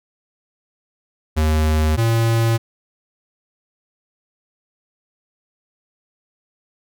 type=tone pair in turn; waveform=square; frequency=77.7 / 114.42 Hz; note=D#2 / A#2; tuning=-2 / -32 cents; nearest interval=perfect fifth; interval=670 cents; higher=second; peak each=-15 dBFS; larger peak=neither; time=1.36-1.97 / 1.97-2.58 s; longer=neither; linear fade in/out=20 ms; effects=none